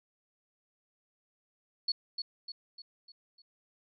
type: tone with echo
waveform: sine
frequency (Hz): 4397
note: C#8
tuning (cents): -15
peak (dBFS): -27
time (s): 1.88-1.92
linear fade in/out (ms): 5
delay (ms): 300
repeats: 5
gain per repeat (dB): -6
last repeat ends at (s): 3.42
effects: none